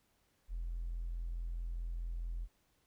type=tone with tanh clipping; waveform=triangle; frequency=42.34 Hz; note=E1; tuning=47 cents sharp; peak=-36 dBFS; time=0.48-2.48 s; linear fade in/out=50 ms; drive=1 dB; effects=pink hiss -75 dBFS RMS until 2.86 s